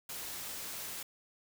white noise, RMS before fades -42 dBFS, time 0.09-1.03 s, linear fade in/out 5 ms, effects none

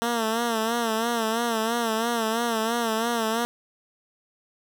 10% pulse tone with vibrato, 228.6 Hz, A#3, 34 cents flat, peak -15 dBFS, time 0.02-3.45 s, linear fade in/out 0 ms, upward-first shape sine, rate 3 Hz, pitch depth 73 cents each way, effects none

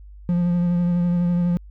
triangle tone with vibrato, 174.9 Hz, F3, 3 cents sharp, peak -15 dBFS, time 0.29-1.57 s, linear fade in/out 0 ms, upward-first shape triangle, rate 12 Hz, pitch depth 25 cents each way, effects added 50 Hz sine -39 dBFS peak until 1.7 s

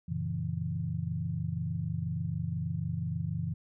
sine chord, F# dominant seventh, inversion none, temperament equal, 92.5 / 116.54 / 138.59 / 164.81 Hz, F#2 / A#2 / C#3 / E3, 0 / 0 / 0 / 0 cents, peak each -37 / -38 / -37 / -34 dBFS, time 0.08-3.54 s, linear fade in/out 10 ms, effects none

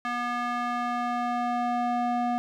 square tone with band-pass filter sweep, 241.9 Hz, B3, 36 cents flat, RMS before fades -28 dBFS, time 0.05-2.38 s, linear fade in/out 0 ms, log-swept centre 1400 to 630 Hz, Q 1.7, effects none

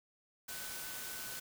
sine tone in noise, 1505 Hz, F#6, 29 cents sharp, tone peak -51 dBFS, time 0.48-1.4 s, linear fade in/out 10 ms, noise white, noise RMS -44 dBFS, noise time 0.48-1.4 s, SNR -10 dB, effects none

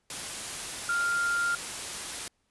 sine tone in noise, 1396.9 Hz, F6, in tune, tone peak -25 dBFS, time 0.89-1.55 s, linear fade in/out 2 ms, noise white, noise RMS -36 dBFS, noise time 0.1-2.28 s, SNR +8 dB, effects pink hiss -74 dBFS RMS until 2.5 s + resampled to 24000 Hz

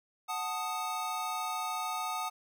square chord, D# diminished, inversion first, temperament equal, 740 / 880 / 1244.5 Hz, F#5 / A5 / D#6, 0 / 0 / 0 cents, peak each -39 / -39 / -37 dBFS, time 0.28-2.3 s, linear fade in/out 20 ms, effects none

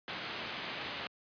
white low-pass noise, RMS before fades -41 dBFS, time 0.08-1.07 s, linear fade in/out 0 ms, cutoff 3700 Hz, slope 24 dB/octave, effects high-pass 100 Hz 12 dB/octave + resampled to 11025 Hz

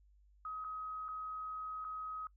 sine tone with dropouts, 1266 Hz, D#6, 30 cents sharp, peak -40 dBFS, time 0.45-2.27 s, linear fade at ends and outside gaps 2 ms, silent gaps 0.642-0.646 / 1.083-1.087 / 1.844-1.848 s, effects noise-tail reverb RT60 0.1 s tail -22 dB re dry + added 50 Hz sine -63 dBFS peak until 2.36 s

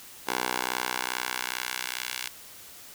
10% pulse tone with high-pass filter sweep, 62.4 Hz, B1, 19 cents sharp, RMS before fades -32 dBFS, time 0.27-2.29 s, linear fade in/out 10 ms, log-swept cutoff 620 to 2400 Hz, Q 0.83, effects white hiss -47 dBFS RMS until 2.94 s

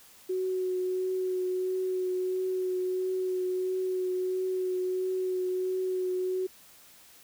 sine tone with vibrato, 370 Hz, F#4, in tune, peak -27 dBFS, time 0.29-6.47 s, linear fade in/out 10 ms, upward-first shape triangle, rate 1.5 Hz, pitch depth 17 cents each way, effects white hiss -55 dBFS RMS until 7.23 s

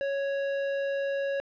sine tone with hard clipping, 554.4 Hz, C#5, in tune, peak -29 dBFS, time 0.01-1.4 s, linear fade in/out 0 ms, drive 14 dB, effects low-pass 3000 Hz 12 dB/octave

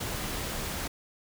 pink noise, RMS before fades -34 dBFS, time 0-0.88 s, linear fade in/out 10 ms, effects none

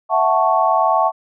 sine chord, F# minor seventh, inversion third, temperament equal, 659.3 / 740 / 880 / 1108.7 Hz, E5 / F#5 / A5 / C#6, 0 / 0 / 0 / 0 cents, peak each -18 dBFS, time 0.09-1.12 s, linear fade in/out 50 ms, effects none

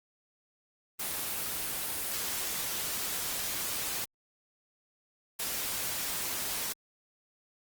white noise bursts at uneven times, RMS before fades -34 dBFS, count 2, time 0.99-4.05 / 5.39-6.73 s, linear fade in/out 10 ms, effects Opus 24 kbps

